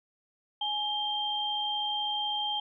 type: tone pair together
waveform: sine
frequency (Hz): 839 / 3168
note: G#5 / G7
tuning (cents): +17 / +18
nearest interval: octave + major seventh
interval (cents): 2301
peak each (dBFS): -33 / -30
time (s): 0.61-2.6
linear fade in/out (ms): 5
effects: none